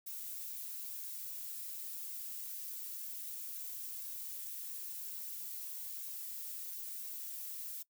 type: noise with flanger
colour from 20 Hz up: violet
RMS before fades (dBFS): -44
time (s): 0.06-7.83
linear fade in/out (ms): 10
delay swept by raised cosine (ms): 1.8 to 4.3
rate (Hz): 1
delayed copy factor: +0.5
effects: noise-tail reverb RT60 0.1 s tail -21 dB re dry